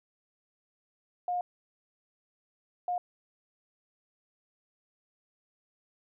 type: tone bursts at uneven times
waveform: sine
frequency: 714 Hz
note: F5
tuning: 38 cents sharp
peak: -28 dBFS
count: 2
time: 1.28-1.41 / 2.88-2.98 s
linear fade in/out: 2 ms
effects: none